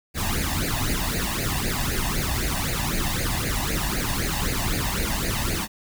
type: noise with flanger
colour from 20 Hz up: pink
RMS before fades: -25 dBFS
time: 0.14-5.68 s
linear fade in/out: 50 ms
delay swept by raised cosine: 0.44 to 1.13 ms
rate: 3.9 Hz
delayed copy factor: +0.8
effects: none